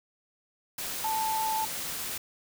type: tone in noise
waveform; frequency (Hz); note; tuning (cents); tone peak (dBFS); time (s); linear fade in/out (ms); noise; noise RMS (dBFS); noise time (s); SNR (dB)
sine; 880; A5; 0; -27; 1.04-1.65; 5; white; -35; 0.78-2.18; +5
effects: none